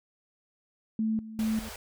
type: tone with tremolo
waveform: sine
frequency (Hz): 220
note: A3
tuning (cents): 0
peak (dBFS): -25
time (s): 0.99-1.69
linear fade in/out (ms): 2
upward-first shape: square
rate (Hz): 2.5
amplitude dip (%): 80
type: band-stop noise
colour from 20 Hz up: pink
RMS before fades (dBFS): -42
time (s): 1.39-1.76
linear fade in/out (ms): 2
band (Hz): 100 to 400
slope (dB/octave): 96
effects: none